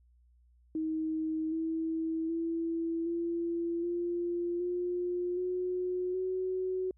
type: tone with pitch steps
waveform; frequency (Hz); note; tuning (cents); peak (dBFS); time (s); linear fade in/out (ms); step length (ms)
sine; 316.4 / 323.8 / 331.4 / 339.1 / 347 / 355.1 / 363.4 / 371.9; D#4 / E4 / E4 / E4 / F4 / F4 / F#4 / F#4; +29 / -31 / +9 / +49 / -11 / +29 / -31 / +9; -30; 0.75-6.91; 2; 770
effects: added 60 Hz sine -61 dBFS peak until 6.97 s